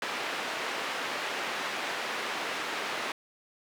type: band-pass noise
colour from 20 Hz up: white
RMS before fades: -34 dBFS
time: 0.02-3.12 s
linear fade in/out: 2 ms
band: 320 to 2400 Hz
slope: 12 dB/octave
effects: none